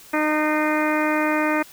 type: harmonic tone with a mistuned harmonic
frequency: 306 Hz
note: D#4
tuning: 29 cents flat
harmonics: 1 / 2 / 3 / 4 / 5 / 6 / 7 / 8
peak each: -22 / -25 / -27 / -28 / -29 / -30 / -30 / -31 dBFS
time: 0.13-1.63 s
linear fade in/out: 10 ms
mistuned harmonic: 7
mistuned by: -36 cents
effects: white hiss -46 dBFS RMS until 1.72 s